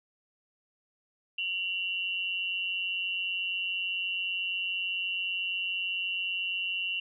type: tone pair together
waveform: sine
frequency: 2749 / 2935 Hz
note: F7 / F#7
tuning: -28 / -15 cents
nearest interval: minor second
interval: 113 cents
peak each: -31 / -34 dBFS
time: 1.38-7 s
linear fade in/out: 5 ms
effects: none